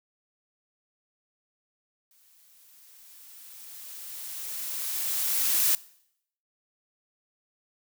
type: noise with exponential growth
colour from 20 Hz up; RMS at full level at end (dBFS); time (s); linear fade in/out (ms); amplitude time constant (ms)
blue; -22; 2.11-5.75; 1; 790
effects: noise-tail reverb RT60 0.7 s tail -21 dB re dry